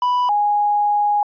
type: tone pair in turn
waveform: triangle / sine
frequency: 988 / 827.2 Hz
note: B5 / G#5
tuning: 0 / -7 cents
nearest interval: minor third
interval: 307 cents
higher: first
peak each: -13 / -14 dBFS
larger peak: first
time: 0.02-0.29 / 0.29-1.23 s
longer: second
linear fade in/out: 2 ms
effects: resampled to 11025 Hz